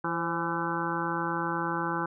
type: harmonic tone with a mistuned harmonic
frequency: 168.1 Hz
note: E3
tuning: 34 cents sharp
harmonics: 1 / 2 / 3 / 5 / 6 / 7 / 8 / 9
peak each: -36 / -34 / -40 / -35 / -35 / -37 / -36 / -36 dBFS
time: 0.04-2.06 s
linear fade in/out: 5 ms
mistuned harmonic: 3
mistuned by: +49 cents
effects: none